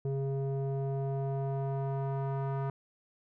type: tone with low-pass filter sweep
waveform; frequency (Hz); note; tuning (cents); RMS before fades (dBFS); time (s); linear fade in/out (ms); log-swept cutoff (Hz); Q
square; 136.6; C#3; -25; -33; 0.05-2.7; 2; 450 to 1100; 1.9
effects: none